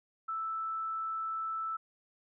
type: tone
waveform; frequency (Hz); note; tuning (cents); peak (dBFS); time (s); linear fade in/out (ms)
sine; 1318.5; E6; 0; -33; 0.28-1.77; 10
effects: none